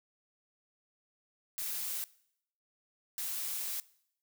blue noise bursts at uneven times, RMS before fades -37 dBFS, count 2, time 1.58-2.04 / 3.18-3.8 s, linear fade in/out 0 ms, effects noise-tail reverb RT60 0.7 s tail -21 dB re dry

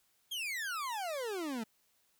40% pulse exponential sweep, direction down, 3322 to 212.7 Hz, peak -35 dBFS, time 0.31-1.64 s, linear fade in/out 10 ms, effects white hiss -73 dBFS RMS until 2.19 s

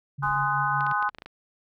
sine tone with tremolo, 140 Hz, C#3, 18 cents sharp, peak -30 dBFS, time 0.18-0.93 s, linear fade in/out 10 ms, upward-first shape sine, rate 5.4 Hz, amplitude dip 45%
sine chord, Ab dominant seventh, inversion none, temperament just, 830.6 / 1038.3 / 1245.9 / 1495.1 Hz, Ab5 / C6 / Eb6 / Gb6, 0 / -14 / +2 / +18 cents, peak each -28 dBFS, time 0.22-1.1 s, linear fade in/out 20 ms
brown noise with exponential decay, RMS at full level -41 dBFS, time 0.23-1.25 s, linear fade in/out 0 ms, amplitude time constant 220 ms
clicks, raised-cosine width 0.3 ms, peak -24 dBFS, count 9, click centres 0.808 / 0.866 / 0.913 / 1.026 / 1.091 / 1.148 / 1.185 / 1.221 / 1.26 s
effects none

